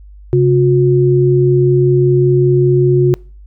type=tone pair together; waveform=sine; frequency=134.92 / 360.2 Hz; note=C#3 / F#4; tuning=-46 / -46 cents; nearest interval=octave + perfect fourth; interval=1700 cents; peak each=-10 dBFS; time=0.33-3.14 s; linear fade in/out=0 ms; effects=noise-tail reverb RT60 0.4 s tail -26 dB re dry + added 50 Hz sine -34 dBFS peak until 3.46 s